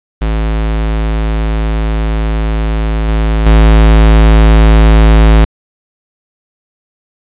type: tone with level steps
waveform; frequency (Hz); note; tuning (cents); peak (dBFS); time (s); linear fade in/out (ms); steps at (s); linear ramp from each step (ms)
square; 54.2; A1; -25; -11 / -9 / -3; 0.21-5.45; 10; 3.08 / 3.46; 5
effects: resampled to 8000 Hz + 7-bit